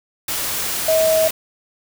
sine tone in noise, 639 Hz, D#5, 46 cents sharp, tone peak -13 dBFS, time 0.88-1.28 s, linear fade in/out 5 ms, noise white, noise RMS -23 dBFS, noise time 0.28-1.31 s, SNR +7 dB, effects none

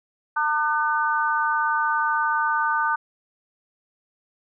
harmonic tone, 301.4 Hz, D4, 45 cents sharp, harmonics 3 / 4 / 5, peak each -24 / -24 / -24 dBFS, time 0.36-2.96 s, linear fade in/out 10 ms, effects none

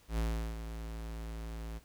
square tone with ADSR envelope, 55.6 Hz, A1, 19 cents sharp, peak -30 dBFS, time 0.08-1.8 s, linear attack 100 ms, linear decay 380 ms, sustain -10 dB, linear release 30 ms, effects pink hiss -64 dBFS RMS until 1.84 s

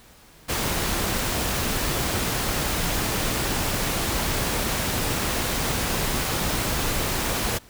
pink noise, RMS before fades -25 dBFS, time 0.48-7.59 s, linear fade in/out 20 ms, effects pink hiss -51 dBFS RMS until 7.69 s

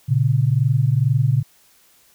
sine tone pair together, 117.5 / 139.73 Hz, A#2 / C#3, +14 / +14 cents, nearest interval minor third, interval 300 cents, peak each -17 dBFS, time 0.08-1.43 s, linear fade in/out 20 ms, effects white hiss -55 dBFS RMS until 2.14 s

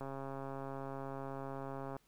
click train, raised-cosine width 1 ms, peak -30 dBFS, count 267, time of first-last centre 0.01-1.966 s, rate 136 Hz, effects pink hiss -72 dBFS RMS until 2.07 s

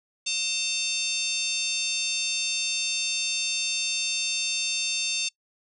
harmonic tone, 900 Hz, A5, 39 cents sharp, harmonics 3 / 4 / 5 / 6 / 7 / 8 / 9 / 10, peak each -31 / -31 / -33 / -36 / -32 / -39 / -40 / -40 dBFS, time 0.26-5.29 s, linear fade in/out 10 ms, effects noise-tail reverb RT60 0.1 s tail -24 dB re dry

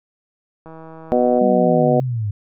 click train, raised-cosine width 1 ms, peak -25 dBFS, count 118, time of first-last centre 0.66-1.387 s, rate 161 Hz
harmonic tone, 123.47 Hz, B2, in tune, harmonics 2 / 3 / 4 / 5 / 6, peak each -19 / -22 / -18 / -18 / -21 dBFS, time 1.12-2 s, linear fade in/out 0 ms
sine linear sweep, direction down, 203.2 to 99 Hz, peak -19 dBFS, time 1.41-2.31 s, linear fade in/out 5 ms
effects none

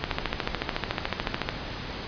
click train, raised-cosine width 0.3 ms, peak -9 dBFS, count 21, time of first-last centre 0.04-1.489 s, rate 13.8 Hz, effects pink hiss -35 dBFS RMS until 2.07 s + resampled to 11025 Hz

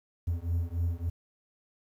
triangle beating tone pair, 83.4 / 86.9 Hz, E2 / F2, +21 / -8 cents, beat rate 3.5 Hz, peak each -29 dBFS, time 0.27-1.1 s, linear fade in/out 10 ms, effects 10-bit

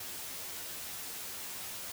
white noise with comb filter, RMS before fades -42 dBFS, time 0-1.92 s, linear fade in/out 5 ms, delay 11 ms, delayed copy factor +0.65, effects none

